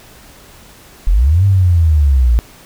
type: linear two-way sweep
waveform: sine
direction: up then down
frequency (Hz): 36.84 to 100.2 to 55.5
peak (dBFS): -7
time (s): 1.07-2.39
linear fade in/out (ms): 0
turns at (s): 1.45
effects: pink hiss -41 dBFS RMS until 2.65 s